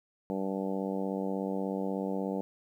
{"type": "harmonic tone", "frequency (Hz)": 96.5, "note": "G2", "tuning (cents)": -27, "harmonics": [2, 3, 4, 5, 6, 7, 8, 9], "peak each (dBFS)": [-34, -37, -40, -37, -41, -44, -46, -45], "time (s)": [0.3, 2.41], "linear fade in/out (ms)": 0, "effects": ["11-bit"]}